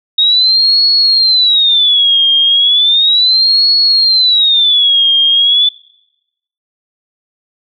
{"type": "tone with vibrato", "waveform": "sine", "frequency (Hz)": 3742, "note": "A#7", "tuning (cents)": 6, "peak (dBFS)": -6, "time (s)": [0.18, 5.69], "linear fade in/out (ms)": 5, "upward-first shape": "sine", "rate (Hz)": 0.35, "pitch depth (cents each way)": 260, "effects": ["noise-tail reverb RT60 0.9 s tail -24 dB re dry"]}